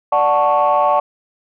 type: chord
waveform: sine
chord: D major seventh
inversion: none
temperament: equal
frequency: 587.3 / 740 / 880 / 1108.7 Hz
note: D5 / F#5 / A5 / C#6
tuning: 0 / 0 / 0 / 0 cents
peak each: -16 dBFS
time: 0.12-1 s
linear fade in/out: 5 ms
effects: tanh soft clip ceiling -5 dBFS